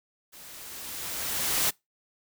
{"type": "noise with level ramp", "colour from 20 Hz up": "white", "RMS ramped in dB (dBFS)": [-48, -24], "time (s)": [0.32, 1.71], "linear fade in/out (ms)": 20, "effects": ["noise-tail reverb RT60 0.2 s tail -25 dB re dry"]}